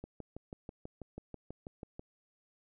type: click train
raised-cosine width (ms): 2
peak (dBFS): -30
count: 13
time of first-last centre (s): 0.04-1.994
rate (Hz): 6.14
effects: none